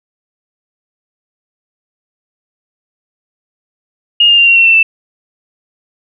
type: tone with pitch steps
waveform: sine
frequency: 2846 / 2813 / 2781 / 2749 / 2717 / 2686 / 2655 Hz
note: F7 / F7 / F7 / F7 / F7 / E7 / E7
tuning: +32 / +12 / -8 / -28 / -48 / +32 / +12 cents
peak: -4 dBFS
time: 4.2-4.83 s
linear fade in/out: 5 ms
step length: 90 ms
effects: none